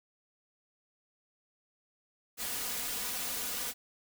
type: noise with comb filter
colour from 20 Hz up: white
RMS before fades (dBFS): -36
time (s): 2.37-3.74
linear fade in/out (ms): 50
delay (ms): 4.1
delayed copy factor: +0.65
effects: none